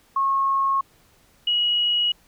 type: tone pair in turn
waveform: sine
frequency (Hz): 1089 / 2907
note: C#6 / F#7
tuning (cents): -31 / -31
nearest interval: octave + perfect fourth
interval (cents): 1700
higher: second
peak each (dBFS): -18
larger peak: neither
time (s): 0.16-0.81 / 1.47-2.12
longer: neither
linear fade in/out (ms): 5
effects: pink hiss -58 dBFS RMS until 2.27 s